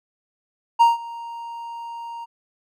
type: tone with ADSR envelope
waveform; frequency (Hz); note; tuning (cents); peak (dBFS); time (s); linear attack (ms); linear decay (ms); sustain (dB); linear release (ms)
triangle; 932.3; A#5; 0; -7; 0.79-2.26; 22; 160; -22; 26
effects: none